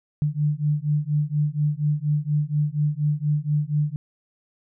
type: beating tone pair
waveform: sine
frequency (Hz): 146.83 / 151.03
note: D3 / D3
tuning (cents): 0 / +49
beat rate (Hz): 4.2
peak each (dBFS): -23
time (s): 0.22-3.96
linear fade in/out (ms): 0
effects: none